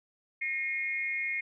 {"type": "tone with amplitude modulation", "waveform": "sine", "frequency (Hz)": 2147, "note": "C7", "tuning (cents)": 44, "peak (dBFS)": -26, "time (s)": [0.41, 1.41], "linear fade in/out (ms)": 10, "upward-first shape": "sine", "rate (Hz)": 296, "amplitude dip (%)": 80, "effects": []}